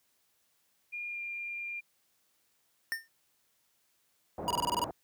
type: tone with pitch glide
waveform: sine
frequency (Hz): 2418 to 2397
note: D7 to D7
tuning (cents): +50 to +35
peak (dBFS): -36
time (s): 0.92-1.81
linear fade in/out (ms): 20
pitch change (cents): -15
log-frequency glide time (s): 1.08-1.21
type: tone with exponential decay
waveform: square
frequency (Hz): 1813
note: A#6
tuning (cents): -49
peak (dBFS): -28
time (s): 2.92-3.08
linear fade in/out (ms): 0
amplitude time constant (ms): 33
type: low-pass noise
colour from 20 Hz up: white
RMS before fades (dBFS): -39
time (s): 4.38-4.91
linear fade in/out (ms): 2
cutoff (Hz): 840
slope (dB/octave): 24
type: tone bursts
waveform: square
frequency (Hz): 964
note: B5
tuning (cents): -42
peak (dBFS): -28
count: 8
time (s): 4.48-4.841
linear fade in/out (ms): 0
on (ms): 25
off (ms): 23
effects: white hiss -73 dBFS RMS until 5.03 s + high-pass 60 Hz 12 dB/octave